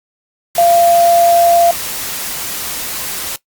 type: tone in noise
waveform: sine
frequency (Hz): 687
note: F5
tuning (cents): -29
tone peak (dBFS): -7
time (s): 0.58-1.71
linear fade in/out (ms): 2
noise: white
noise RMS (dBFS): -22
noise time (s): 0.55-3.36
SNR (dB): +12
effects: noise-tail reverb RT60 0.1 s tail -18 dB re dry + Opus 48 kbps